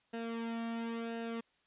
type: tone with flanger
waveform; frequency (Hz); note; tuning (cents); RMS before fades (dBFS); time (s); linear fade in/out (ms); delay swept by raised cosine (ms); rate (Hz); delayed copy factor
sawtooth; 230.1; A#3; -22; -39; 0.13-1.41; 10; 0.89 to 1.99; 0.96; -0.7
effects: white hiss -73 dBFS RMS until 1.66 s + resampled to 8000 Hz